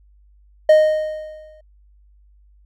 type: tone with exponential decay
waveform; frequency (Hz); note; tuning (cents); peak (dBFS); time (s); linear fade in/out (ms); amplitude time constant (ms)
triangle; 619; D#5; -9; -4; 0.69-1.61; 5; 200
effects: added 50 Hz sine -49 dBFS peak until 2.65 s